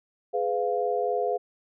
sine chord, F diminished, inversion first, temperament just, 419.1 / 502.9 / 698.5 Hz, Ab4 / Cb5 / F5, +16 / +31 / 0 cents, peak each -28 dBFS, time 0.33-1.38 s, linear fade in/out 20 ms, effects none

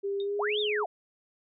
sine tone with pitch glide, 398.2 to 419.9 Hz, G4 to G#4, +27 to +19 cents, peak -28 dBFS, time 0.03-0.85 s, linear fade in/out 20 ms, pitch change +92 cents, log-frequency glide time 0.21-0.51 s
sine tone with exponential decay, 3687 Hz, A#7, 20 cents flat, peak -37 dBFS, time 0.2-0.28 s, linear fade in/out 1 ms, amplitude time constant 16 ms
sine linear two-way sweep, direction up then down, 554.4 to 3762 to 598 Hz, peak -29 dBFS, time 0.39-0.86 s, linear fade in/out 5 ms, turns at 0.6 s
effects none

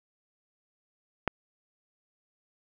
click, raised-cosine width 0.5 ms, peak -10 dBFS, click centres 1.277 s, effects none

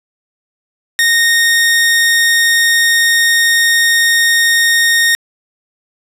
sawtooth tone, 1851 Hz, A#6, 13 cents flat, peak -5 dBFS, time 0.99-5.15 s, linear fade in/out 0 ms, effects resampled to 32000 Hz + 7-bit

